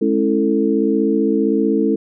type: tone cluster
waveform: sine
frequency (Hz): 212.1 / 273.7 / 329.2 / 445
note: G#3 / C#4 / E4 / A4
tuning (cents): +37 / -22 / -2 / +20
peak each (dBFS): -19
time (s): 0.01-1.96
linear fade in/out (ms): 10
effects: none